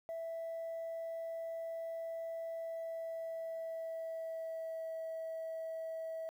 sine tone with pitch glide, 659.3 to 649.1 Hz, E5 to E5, 0 to -27 cents, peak -37 dBFS, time 0.09-6.29 s, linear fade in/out 0 ms, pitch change -27 cents, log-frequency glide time 2.54-4.98 s, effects tanh soft clip ceiling -37 dBFS + 11-bit

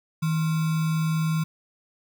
sine tone with sample-and-hold, 160 Hz, D#3, 49 cents sharp, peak -21 dBFS, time 0.22-1.44 s, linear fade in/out 10 ms, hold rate 1225 Hz, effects none

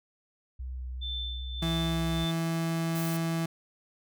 sine tone with vibrato, 63.3 Hz, B1, 43 cents sharp, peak -34 dBFS, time 0.59-2.25 s, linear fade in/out 10 ms, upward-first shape sine, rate 2.5 Hz, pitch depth 15 cents each way
sine tone with tremolo, 3540 Hz, A7, 10 cents sharp, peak -33 dBFS, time 1.01-2.32 s, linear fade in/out 20 ms, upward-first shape sine, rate 1.7 Hz, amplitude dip 65%
35% pulse tone, 164.81 Hz, E3, in tune, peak -26 dBFS, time 1.62-3.46 s, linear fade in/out 5 ms
blue noise, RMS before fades -40 dBFS, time 2.95-3.17 s, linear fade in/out 5 ms
effects none

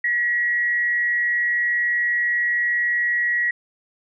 sine tone with frequency modulation, 1918 Hz, A#6, 49 cents sharp, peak -18 dBFS, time 0.04-3.51 s, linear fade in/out 5 ms, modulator 195 Hz, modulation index 0.25, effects none

